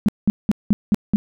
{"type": "tone bursts", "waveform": "sine", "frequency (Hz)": 207.7, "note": "G#3", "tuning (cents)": 0, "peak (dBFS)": -11, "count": 6, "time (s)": [0.06, 1.16], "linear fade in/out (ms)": 0, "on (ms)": 25, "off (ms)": 190, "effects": []}